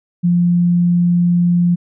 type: tone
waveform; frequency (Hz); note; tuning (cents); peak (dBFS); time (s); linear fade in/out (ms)
sine; 174.61; F3; 0; -10; 0.23-1.76; 20
effects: none